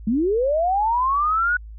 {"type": "linear sweep", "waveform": "sine", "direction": "up", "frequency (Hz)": [202.1, 1486], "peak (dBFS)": -17, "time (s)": [0.07, 1.57], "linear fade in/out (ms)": 5, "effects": ["added 54 Hz sine -35 dBFS peak until 1.78 s"]}